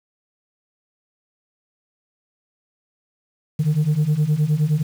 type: beating tone pair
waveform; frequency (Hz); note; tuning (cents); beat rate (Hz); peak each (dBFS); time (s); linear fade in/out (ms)
sine; 146.2 / 155.8; D3 / D#3; -7 / +3; 9.6; -18 / -16; 3.59-4.83; 10
effects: tanh soft clip ceiling -13 dBFS + 7-bit